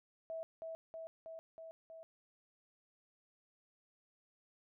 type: tone with echo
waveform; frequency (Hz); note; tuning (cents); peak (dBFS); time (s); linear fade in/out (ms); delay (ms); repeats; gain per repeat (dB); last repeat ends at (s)
sine; 651; E5; -22; -40; 0.3-0.43; 0; 320; 5; -2; 2.03
effects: none